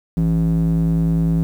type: tone with band-pass filter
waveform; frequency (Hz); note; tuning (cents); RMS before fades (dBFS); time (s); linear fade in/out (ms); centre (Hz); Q
square; 55; A1; 0; -17; 0.17-1.43; 0; 190; 4.9
effects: 8-bit